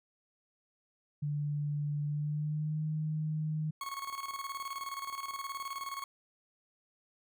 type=tone with pitch glide; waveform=sine; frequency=146.83 to 154.84 Hz; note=D3 to D#3; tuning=0 to -8 cents; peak=-31 dBFS; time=1.22-3.71 s; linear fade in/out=10 ms; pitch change=+92 cents; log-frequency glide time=2.04-2.83 s
type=tone with tremolo; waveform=40% pulse; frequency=1100 Hz; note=C#6; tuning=14 cents flat; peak=-35 dBFS; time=3.81-6.04 s; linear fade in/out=2 ms; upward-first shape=square; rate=19 Hz; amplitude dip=60%
effects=none